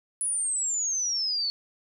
sine exponential sweep, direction down, 10080 to 4400 Hz, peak -25 dBFS, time 0.21-1.5 s, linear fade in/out 0 ms, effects 11-bit

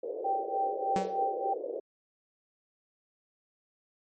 pink band-pass noise, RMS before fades -36 dBFS, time 0.03-1.8 s, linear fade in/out 5 ms, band 400 to 550 Hz, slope 48 dB/octave
sine tone with tremolo, 781 Hz, G5, 7 cents flat, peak -25 dBFS, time 0.24-1.54 s, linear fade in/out 10 ms, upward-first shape triangle, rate 3.3 Hz, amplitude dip 90%
sawtooth tone with exponential decay, 190 Hz, F#3, 46 cents sharp, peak -24 dBFS, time 0.96-1.23 s, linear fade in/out 0 ms, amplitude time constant 57 ms
effects MP3 32 kbps

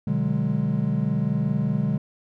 triangle chord, G# half-diminished seventh, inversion first, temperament just, 124.59 / 149.51 / 186.89 / 207.7 Hz, B2 / D3 / F#3 / G#3, +16 / +31 / +18 / 0 cents, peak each -26 / -23 / -26 / -24 dBFS, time 0.07-1.98 s, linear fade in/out 5 ms, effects none

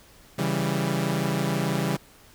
sawtooth chord, C# diminished, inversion none, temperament equal with one note detuned, 138.59 / 164.81 / 196.79 Hz, C#3 / E3 / G3, 0 / 0 / +7 cents, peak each -24 dBFS, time 0.38-1.97 s, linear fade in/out 10 ms, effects pink hiss -53 dBFS RMS until 2.34 s

